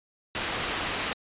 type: low-pass noise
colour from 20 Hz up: white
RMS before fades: -31 dBFS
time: 0.35-1.13 s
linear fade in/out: 0 ms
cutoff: 3100 Hz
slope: 12 dB/octave
effects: resampled to 8000 Hz